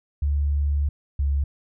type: tone pair in turn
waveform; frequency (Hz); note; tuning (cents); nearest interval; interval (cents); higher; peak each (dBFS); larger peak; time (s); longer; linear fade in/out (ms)
sine; 72 / 70.23; D2 / C#2; -34 / +23; unison; 43; first; -19; neither; 0.22-0.89 / 1.19-1.44; first; 5
effects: none